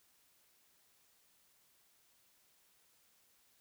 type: silence
effects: white hiss -71 dBFS RMS until 3.6 s